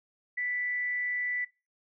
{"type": "tone with amplitude modulation", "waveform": "sine", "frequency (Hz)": 1975.5, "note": "B6", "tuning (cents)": 0, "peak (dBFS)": -28, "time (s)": [0.37, 1.45], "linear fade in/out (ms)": 10, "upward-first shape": "sine", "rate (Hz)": 251, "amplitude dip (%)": 30, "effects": ["noise-tail reverb RT60 0.3 s tail -21 dB re dry"]}